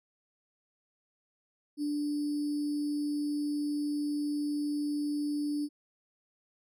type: tone with sample-and-hold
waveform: sine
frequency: 293.7 Hz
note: D4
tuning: in tune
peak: -29 dBFS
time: 1.77-5.69 s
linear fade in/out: 50 ms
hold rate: 4900 Hz
effects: resampled to 32000 Hz